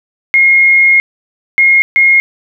sine tone bursts at uneven times, 2147 Hz, C7, 44 cents sharp, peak -4 dBFS, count 3, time 0.34-1 / 1.58-1.82 / 1.96-2.2 s, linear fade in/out 0 ms, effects none

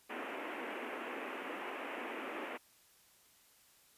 pink band-pass noise, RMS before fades -43 dBFS, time 0.09-2.58 s, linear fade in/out 20 ms, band 250 to 2800 Hz, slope 48 dB/octave, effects white hiss -66 dBFS RMS until 3.97 s + resampled to 32000 Hz

